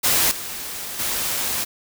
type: noise with level steps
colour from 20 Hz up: white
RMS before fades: -18 / -31 / -24 dBFS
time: 0.03-1.65 s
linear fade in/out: 20 ms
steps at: 0.31 / 0.99 s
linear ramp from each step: 5 ms
effects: none